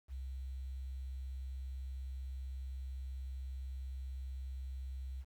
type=tone with quantisation; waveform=sine; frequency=65.41 Hz; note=C2; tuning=in tune; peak=-40 dBFS; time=0.08-5.25 s; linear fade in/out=50 ms; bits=11; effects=none